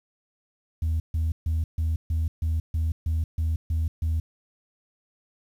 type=tone bursts; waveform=sine; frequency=80.3 Hz; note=E2; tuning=45 cents flat; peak=-20 dBFS; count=11; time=0.82-4.2 s; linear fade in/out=5 ms; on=180 ms; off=140 ms; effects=tanh soft clip ceiling -20 dBFS + 9-bit